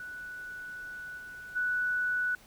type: tone with level steps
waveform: sine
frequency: 1480 Hz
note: F#6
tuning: in tune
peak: -39 / -42 / -27 dBFS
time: 0-2.35 s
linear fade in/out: 2 ms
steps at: 1.17 / 1.55 s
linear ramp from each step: 20 ms
effects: pink hiss -57 dBFS RMS until 2.46 s